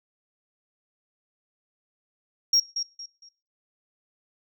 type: tone with echo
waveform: sine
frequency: 5588 Hz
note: F8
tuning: in tune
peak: -14 dBFS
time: 2.53-2.6 s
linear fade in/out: 5 ms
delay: 230 ms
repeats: 3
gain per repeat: -11 dB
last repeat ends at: 3.29 s
effects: noise-tail reverb RT60 0.4 s tail -23 dB re dry + tanh soft clip ceiling -15 dBFS